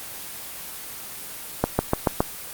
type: accelerating click train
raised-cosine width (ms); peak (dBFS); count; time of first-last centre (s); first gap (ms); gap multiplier
1; -3; 5; 1.64-2.205; 150; 0.96
effects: white hiss -36 dBFS RMS until 2.53 s + Opus 24 kbps